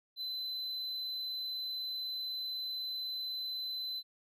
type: tone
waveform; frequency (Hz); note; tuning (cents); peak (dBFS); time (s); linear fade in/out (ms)
triangle; 4036; B7; +37; -35; 0.16-4.03; 50
effects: none